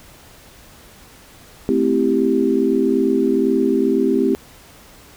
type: chord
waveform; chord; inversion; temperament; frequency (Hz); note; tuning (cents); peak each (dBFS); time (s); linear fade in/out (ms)
sine; A minor seventh; none; equal; 220 / 261.6 / 329.6 / 392; A3 / C4 / E4 / G4; 0 / 0 / 0 / 0; -22 / -18 / -21 / -18; 1.69-4.35; 0
effects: pink hiss -45 dBFS RMS until 5.16 s